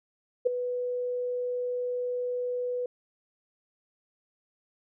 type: tone with ADSR envelope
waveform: sine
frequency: 493.9 Hz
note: B4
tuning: in tune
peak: -17 dBFS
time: 0.45-2.86 s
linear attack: 18 ms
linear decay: 8 ms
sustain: -11 dB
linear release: 3 ms
effects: none